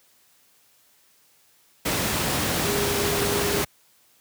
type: tone in noise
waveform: sine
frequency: 406.3 Hz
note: G#4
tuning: 38 cents flat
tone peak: -26 dBFS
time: 2.64-3.63 s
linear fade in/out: 10 ms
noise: pink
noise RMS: -24 dBFS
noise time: 1.85-3.65 s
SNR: -5 dB
effects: white hiss -60 dBFS RMS until 4.2 s + high-pass 80 Hz 12 dB/octave